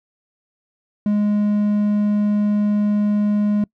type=tone; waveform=triangle; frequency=207.7 Hz; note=G#3; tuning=in tune; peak=-13 dBFS; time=1.06-3.64 s; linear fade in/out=2 ms; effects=noise-tail reverb RT60 0.1 s tail -25 dB re dry